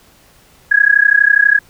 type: tone with amplitude modulation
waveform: sine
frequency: 1661.2 Hz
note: G#6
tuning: in tune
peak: -3 dBFS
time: 0.71-1.59 s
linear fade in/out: 10 ms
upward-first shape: sine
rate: 32.2 Hz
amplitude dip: 95%
effects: pink hiss -48 dBFS RMS until 1.69 s